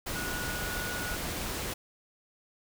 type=tone in noise; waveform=sine; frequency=1456 Hz; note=F#6; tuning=28 cents flat; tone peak=-37 dBFS; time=0.15-1.16 s; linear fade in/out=10 ms; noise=pink; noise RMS=-35 dBFS; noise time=0.06-1.74 s; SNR=-5 dB; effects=none